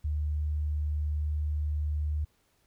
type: tone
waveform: sine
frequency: 75.1 Hz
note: D2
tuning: 39 cents sharp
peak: -27 dBFS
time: 0.04-2.25 s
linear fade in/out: 10 ms
effects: pink hiss -70 dBFS RMS until 2.66 s